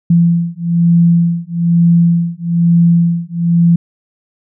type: beating tone pair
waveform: sine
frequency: 169.5 / 170.6 Hz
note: E3 / F3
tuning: +49 / -40 cents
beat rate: 1.1 Hz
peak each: -11 dBFS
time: 0.1-3.76 s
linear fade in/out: 5 ms
effects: none